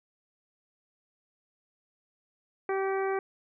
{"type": "harmonic tone with a mistuned harmonic", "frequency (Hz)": 386.9, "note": "G4", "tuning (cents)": -23, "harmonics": [1, 2, 3, 4, 5, 6], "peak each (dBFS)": [-28, -34, -38, -40, -42, -44], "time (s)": [2.69, 3.19], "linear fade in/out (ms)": 2, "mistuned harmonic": 6, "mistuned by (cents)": -21, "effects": []}